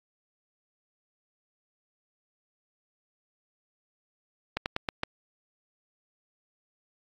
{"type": "slowing click train", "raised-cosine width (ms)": 0.3, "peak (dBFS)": -12, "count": 5, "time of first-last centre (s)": [4.57, 5.034], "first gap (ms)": 89, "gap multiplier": 1.18, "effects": ["AAC 64 kbps"]}